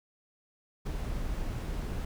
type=noise with ADSR envelope; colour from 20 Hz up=brown; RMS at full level=-31 dBFS; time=0.85-2.05 s; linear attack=19 ms; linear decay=5 ms; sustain=-3 dB; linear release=4 ms; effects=none